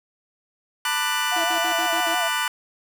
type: chord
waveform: 25% pulse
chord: B minor seventh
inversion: third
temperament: just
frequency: 889 / 987.8 / 1185.3 / 1481.6 Hz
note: A5 / B5 / D6 / F#6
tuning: +18 / 0 / +16 / +2 cents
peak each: -26 / -24 / -25 / -22 dBFS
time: 0.85-2.48 s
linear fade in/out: 2 ms
type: tone with vibrato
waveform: sine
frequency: 698 Hz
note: F5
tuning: 1 cent flat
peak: -25 dBFS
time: 1.31-2.29 s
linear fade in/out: 20 ms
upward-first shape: sine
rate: 6.1 Hz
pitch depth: 75 cents each way
type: tone bursts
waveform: sawtooth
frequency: 329.6 Hz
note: E4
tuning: in tune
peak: -27 dBFS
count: 6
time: 1.36-2.148 s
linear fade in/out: 5 ms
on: 83 ms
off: 58 ms
effects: none